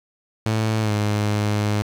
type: tone with pitch glide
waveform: sawtooth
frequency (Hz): 109.8 to 104.66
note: A2 to G#2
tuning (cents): -3 to +14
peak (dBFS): -15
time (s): 0.46-1.82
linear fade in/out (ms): 0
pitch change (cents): -83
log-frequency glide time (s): 0.81-0.92
effects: low-pass 9000 Hz 12 dB/octave + 7-bit